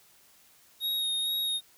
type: tone with vibrato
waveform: square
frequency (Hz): 3745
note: A#7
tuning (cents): +7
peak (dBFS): -28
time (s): 0.8-1.61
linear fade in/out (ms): 50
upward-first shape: sine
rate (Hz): 2.2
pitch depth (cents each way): 19
effects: white hiss -60 dBFS RMS until 1.77 s